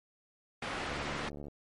white low-pass noise, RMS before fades -38 dBFS, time 0.62-1.29 s, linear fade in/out 5 ms, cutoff 2000 Hz, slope 12 dB/octave
click train, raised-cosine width 2 ms, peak -31 dBFS, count 44, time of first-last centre 0.89-1.483 s, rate 72.5 Hz
effects MP3 48 kbps

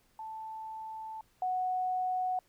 sine tone pair in turn, 880 / 738.2 Hz, A5 / F#5, 0 / -4 cents, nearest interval minor third, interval 304 cents, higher first, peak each -39 / -29 dBFS, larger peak second, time 0.19-1.21 / 1.42-2.39 s, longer first, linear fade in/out 2 ms, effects pink hiss -69 dBFS RMS until 2.48 s

